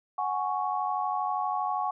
sine chord, F# suspended second, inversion none, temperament just, 740 / 832.5 / 1110 Hz, F#5 / G#5 / C#6, 0 / +4 / +2 cents, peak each -31 dBFS, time 0.18-1.91 s, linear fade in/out 5 ms, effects none

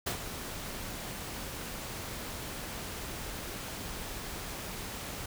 pink noise with ADSR envelope, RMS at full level -31 dBFS, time 0.06-5.26 s, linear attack 11 ms, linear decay 92 ms, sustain -9 dB, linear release 4 ms, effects none

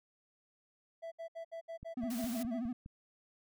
triangle tone bursts, 662 Hz, E5, 7 cents sharp, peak -39 dBFS, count 10, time 1.02-2.603 s, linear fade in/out 20 ms, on 98 ms, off 67 ms
click train, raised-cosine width 5 ms, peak -36 dBFS, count 6, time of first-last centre 1.83-2.861 s, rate 4.85 Hz
triangle tone with vibrato, 239.4 Hz, A#3, 46 cents sharp, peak -33 dBFS, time 1.97-2.73 s, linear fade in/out 5 ms, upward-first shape sine, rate 14 Hz, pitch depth 120 cents each way
white noise, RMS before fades -47 dBFS, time 2.1-2.43 s, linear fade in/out 5 ms
effects none

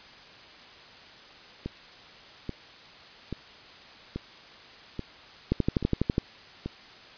two click trains, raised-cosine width 3 ms, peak -10 / -19 dBFS, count 9 / 7, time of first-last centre 5.52-6.181 / 1.66-6.66 s, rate 12.1 / 1.2 Hz, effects white hiss -49 dBFS RMS until 7.17 s + resampled to 11025 Hz

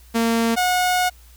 sawtooth tone pair in turn, 229.4 / 727 Hz, A#3 / F#5, -28 / -31 cents, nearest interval octave + minor sixth, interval 1997 cents, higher second, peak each -13 / -13 dBFS, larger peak neither, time 0.14-0.56 / 0.56-1.1 s, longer second, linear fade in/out 20 ms, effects added 60 Hz sine -45 dBFS peak until 1.36 s + white hiss -53 dBFS RMS until 1.36 s

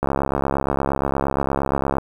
click train, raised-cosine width 1 ms, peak -6 dBFS, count 135, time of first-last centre 0.03-1.983 s, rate 68.6 Hz, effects 7-bit

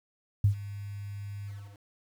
sine tone with ADSR envelope, 101.1 Hz, G#2, 46 cents flat, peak -17 dBFS, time 0.44-1.8 s, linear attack 4 ms, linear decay 100 ms, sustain -19 dB, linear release 330 ms, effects 9-bit

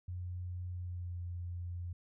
sine tone with pitch glide, 89.6 to 87.76 Hz, F2 to F2, +45 to +9 cents, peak -38 dBFS, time 0.08-1.93 s, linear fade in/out 5 ms, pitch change -36 cents, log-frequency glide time 0.73-1.21 s, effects none

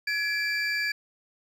triangle tone cluster, 1684 / 2340 / 4666 Hz, G#6 / D7 / D8, +24 / -7 / -12 cents, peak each -27 / -28 / -32 dBFS, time 0.07-0.92 s, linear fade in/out 5 ms, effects none

